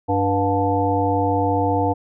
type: harmonic tone with a mistuned harmonic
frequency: 97.4 Hz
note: G2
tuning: 11 cents flat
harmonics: 1 / 3 / 5 / 7 / 9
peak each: -23 / -23 / -23 / -23 / -23 dBFS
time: 0.08-1.94 s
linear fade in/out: 20 ms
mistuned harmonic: 7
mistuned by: +77 cents
effects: none